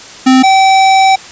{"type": "tone pair in turn", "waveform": "square", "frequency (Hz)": [259.9, 769.7], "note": ["C4", "G5"], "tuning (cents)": [-11, -32], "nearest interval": "octave + perfect fifth", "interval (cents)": 1879, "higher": "second", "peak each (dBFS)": [-4, -5], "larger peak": "first", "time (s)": [[0.26, 0.43], [0.43, 1.16]], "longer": "second", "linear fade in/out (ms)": 10, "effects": ["white hiss -31 dBFS RMS until 1.31 s", "resampled to 16000 Hz"]}